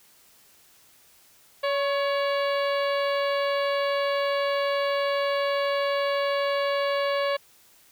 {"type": "harmonic tone with a mistuned harmonic", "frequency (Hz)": 564, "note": "C#5", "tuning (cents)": 30, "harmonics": [1, 2, 3, 4, 5, 6, 7, 8], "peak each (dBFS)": [-24, -30, -34, -36, -38, -40, -41, -42], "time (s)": [1.63, 7.37], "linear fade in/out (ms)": 10, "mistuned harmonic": 2, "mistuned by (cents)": -41, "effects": ["white hiss -57 dBFS RMS until 7.91 s"]}